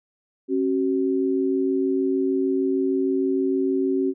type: tone pair together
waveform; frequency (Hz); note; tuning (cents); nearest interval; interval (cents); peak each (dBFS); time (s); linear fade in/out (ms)
sine; 271.3 / 377.8; C#4 / F#4; -37 / +36; tritone; 573; -22; 0.48-4.14; 50
effects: none